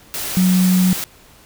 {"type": "tone in noise", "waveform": "sine", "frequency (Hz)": 184, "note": "F#3", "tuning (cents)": -9, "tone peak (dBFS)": -11, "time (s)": [0.37, 0.93], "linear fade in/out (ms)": 0, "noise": "white", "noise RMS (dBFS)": -25, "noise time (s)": [0.14, 1.04], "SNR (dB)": 11, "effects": ["pink hiss -47 dBFS RMS until 1.45 s"]}